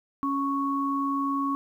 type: tone pair together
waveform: sine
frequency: 277.2 / 1108.7 Hz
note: C#4 / C#6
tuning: 0 / 0 cents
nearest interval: 2 octaves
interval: 2400 cents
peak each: -27 dBFS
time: 0.23-1.55 s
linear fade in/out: 0 ms
effects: 10-bit